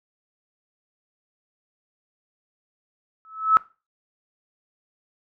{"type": "tone with exponential growth", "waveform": "sine", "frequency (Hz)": 1300, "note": "E6", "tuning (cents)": -24, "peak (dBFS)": -9, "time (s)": [3.25, 3.57], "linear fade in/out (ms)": 0, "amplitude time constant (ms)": 68, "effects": ["noise-tail reverb RT60 0.3 s tail -20 dB re dry"]}